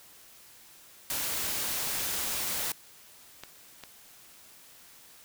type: noise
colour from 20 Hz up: white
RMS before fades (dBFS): -32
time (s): 1.1-2.72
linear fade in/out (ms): 2
type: clicks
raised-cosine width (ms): 0.2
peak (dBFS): -23 / -25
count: 2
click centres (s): 3.436 / 3.837
effects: white hiss -54 dBFS RMS until 5.24 s